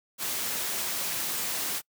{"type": "high-pass noise", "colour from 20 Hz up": "white", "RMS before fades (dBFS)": -31, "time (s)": [0.18, 1.82], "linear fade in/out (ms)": 50, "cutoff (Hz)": 120, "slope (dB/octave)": 12, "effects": ["noise-tail reverb RT60 0.1 s tail -26 dB re dry"]}